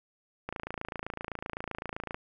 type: click train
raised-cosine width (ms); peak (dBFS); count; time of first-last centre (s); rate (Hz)
0.5; -20; 47; 0.49-2.145; 27.8
effects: none